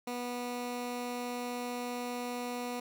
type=tone; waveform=15% pulse; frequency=244.5 Hz; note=B3; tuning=17 cents flat; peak=-29 dBFS; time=0.07-2.8 s; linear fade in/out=5 ms; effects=none